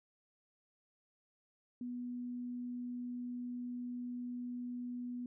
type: tone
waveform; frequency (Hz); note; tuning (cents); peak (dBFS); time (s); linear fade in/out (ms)
sine; 245.1; B3; -13; -39; 1.81-5.26; 2
effects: none